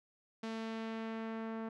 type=tone with low-pass filter sweep; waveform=sawtooth; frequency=223.8 Hz; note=A3; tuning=30 cents sharp; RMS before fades=-41 dBFS; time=0.43-1.69 s; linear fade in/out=5 ms; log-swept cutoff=5100 to 1400 Hz; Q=0.89; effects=none